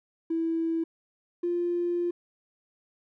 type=tone pair in turn; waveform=triangle; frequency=328.4 / 348.2 Hz; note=E4 / F4; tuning=-6 / -5 cents; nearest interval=minor second; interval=101 cents; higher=second; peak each=-21 dBFS; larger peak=neither; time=0.3-0.84 / 1.43-2.11 s; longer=second; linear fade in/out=10 ms; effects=tanh soft clip ceiling -23 dBFS